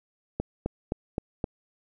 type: click train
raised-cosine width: 2 ms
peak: -14 dBFS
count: 5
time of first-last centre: 0.4-1.442 s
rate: 3.84 Hz
effects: none